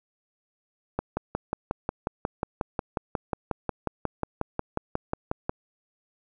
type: click train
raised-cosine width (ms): 1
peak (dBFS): -12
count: 26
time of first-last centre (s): 0.99-5.495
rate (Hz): 5.55
effects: none